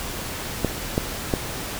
clicks, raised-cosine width 2 ms, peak -6 dBFS, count 3, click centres 0.647 / 0.979 / 1.338 s, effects pink hiss -31 dBFS RMS until 1.79 s

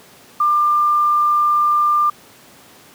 sine tone with quantisation, 1194 Hz, D6, 28 cents sharp, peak -12 dBFS, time 0.4-2.1 s, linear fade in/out 5 ms, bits 7, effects pink hiss -45 dBFS RMS until 2.94 s + high-pass 150 Hz 12 dB/octave

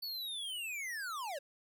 square linear sweep, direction down, 4518 to 521 Hz, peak -39 dBFS, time 0.02-1.39 s, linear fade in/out 10 ms, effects none

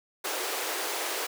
pink high-pass noise, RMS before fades -32 dBFS, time 0.24-1.27 s, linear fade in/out 10 ms, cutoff 340 Hz, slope 48 dB/octave, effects none

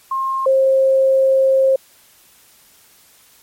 sine tone pair in turn, 1066 / 533 Hz, C6 / C5, +32 / +32 cents, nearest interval octave, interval 1200 cents, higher first, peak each -17 / -10 dBFS, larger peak second, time 0.11-0.46 / 0.46-1.76 s, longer second, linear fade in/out 5 ms, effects white hiss -50 dBFS RMS until 3.42 s + MP3 64 kbps

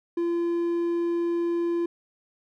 triangle tone, 341.9 Hz, F4, 37 cents flat, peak -21 dBFS, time 0.17-1.86 s, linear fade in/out 5 ms, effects none

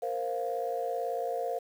sine chord, Bb suspended second, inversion none, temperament just, 466.2 / 524.4 / 699.2 Hz, Bb4 / C5 / F5, 0 / +4 / +2 cents, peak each -34 / -34 / -33 dBFS, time 0.02-1.59 s, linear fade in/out 10 ms, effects tanh soft clip ceiling -21 dBFS + 9-bit

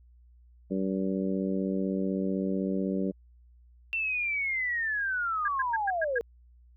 harmonic tone, 95.9 Hz, G2, 37 cents flat, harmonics 2 / 3 / 4 / 5 / 6, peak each -29 / -33 / -35 / -37 / -39 dBFS, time 0.7-3.12 s, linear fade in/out 20 ms
sine linear sweep, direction down, 2705 to 451.5 Hz, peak -27 dBFS, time 3.93-6.21 s, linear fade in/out 0 ms
sine tone bursts, 1632 Hz, G#6, 31 cents flat, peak -26 dBFS, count 6, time 5.45-6.186 s, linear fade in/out 5 ms, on 31 ms, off 110 ms
effects added 60 Hz sine -54 dBFS peak until 6.76 s

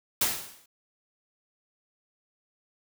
white noise with exponential decay, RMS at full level -22 dBFS, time 0.21-0.66 s, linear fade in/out 5 ms, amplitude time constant 97 ms, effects none

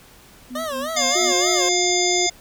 sine tone with tremolo, 249.3 Hz, B3, 16 cents sharp, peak -29 dBFS, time 0.5-1.33 s, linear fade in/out 10 ms, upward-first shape sine, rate 4.1 Hz, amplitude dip 95%
25% pulse tone with vibrato, 587.3 Hz, D5, in tune, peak -21 dBFS, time 0.55-1.69 s, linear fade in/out 5 ms, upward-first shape sine, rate 3.4 Hz, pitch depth 190 cents each way
harmonic tone, 707 Hz, F5, 21 cents sharp, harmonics 1 / 3 / 5 / 7 / 9 / 10, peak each -25 / -25 / -25 / -25 / -25 / -25 dBFS, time 0.96-2.3 s, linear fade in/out 10 ms
sine tone, 359.9 Hz, F#4, 48 cents flat, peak -22 dBFS, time 1.15-2.27 s, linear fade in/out 10 ms
effects pink hiss -48 dBFS RMS until 2.4 s

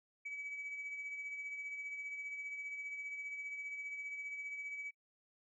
sine tone with tremolo, 2284 Hz, D7, 49 cents flat, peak -38 dBFS, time 0.25-4.91 s, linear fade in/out 10 ms, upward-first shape triangle, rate 15 Hz, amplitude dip 55%, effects noise-tail reverb RT60 0.1 s tail -23 dB re dry + tanh soft clip ceiling -38 dBFS

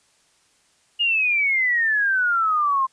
sine exponential sweep, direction down, 2876 to 1044 Hz, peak -17 dBFS, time 0.99-2.87 s, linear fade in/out 20 ms, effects white hiss -61 dBFS RMS until 2.92 s + resampled to 22050 Hz

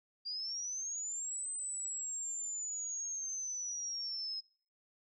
sine linear two-way sweep, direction up then down, 4745 to 8190 to 5100 Hz, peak -37 dBFS, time 0.25-4.41 s, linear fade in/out 20 ms, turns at 1.49 s, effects noise-tail reverb RT60 0.5 s tail -25 dB re dry

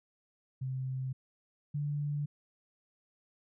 sine tone pair in turn, 130.81 / 146.03 Hz, C3 / D3, 0 / -9 cents, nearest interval major second, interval 191 cents, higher second, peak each -33 / -31 dBFS, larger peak second, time 0.61-1.13 / 1.74-2.26 s, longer neither, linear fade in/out 10 ms, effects none

